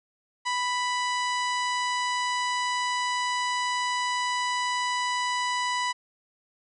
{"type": "harmonic tone", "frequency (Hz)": 989, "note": "B5", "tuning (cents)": 2, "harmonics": [1, 2, 3, 4, 5, 6, 7, 8, 9], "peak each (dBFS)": [-27, -31, -36, -38, -39, -44, -43, -44, -48], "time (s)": [0.45, 5.93], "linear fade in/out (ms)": 20, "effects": []}